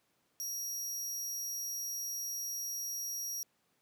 sawtooth tone, 5680 Hz, F8, 28 cents sharp, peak -34 dBFS, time 0.4-3.43 s, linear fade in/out 0 ms, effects pink hiss -75 dBFS RMS until 3.81 s + high-pass 150 Hz 12 dB/octave

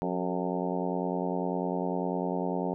harmonic tone with a mistuned harmonic, 90 Hz, F#2, 47 cents flat, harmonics 2 / 3 / 4 / 5 / 6 / 7 / 8 / 9 / 10, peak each -33 / -35 / -36 / -37 / -38 / -38 / -39 / -40 / -40 dBFS, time 0.02-2.74 s, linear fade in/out 0 ms, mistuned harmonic 4, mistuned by +56 cents, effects none

